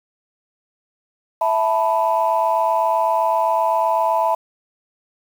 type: chord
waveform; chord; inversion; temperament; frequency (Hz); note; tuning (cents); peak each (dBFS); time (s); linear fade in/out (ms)
sine; E suspended fourth; none; equal; 659.3 / 880 / 987.8; E5 / A5 / B5; 0 / 0 / 0; -19; 1.41-4.35; 5
effects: tanh soft clip ceiling -7 dBFS + 7-bit